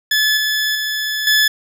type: tone with level steps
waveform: 20% pulse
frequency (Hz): 1725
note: A6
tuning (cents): -35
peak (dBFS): -8 / -11 / -14 / -6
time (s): 0.11-1.48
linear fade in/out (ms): 5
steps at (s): 0.37 / 0.75 / 1.27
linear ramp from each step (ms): 2
effects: none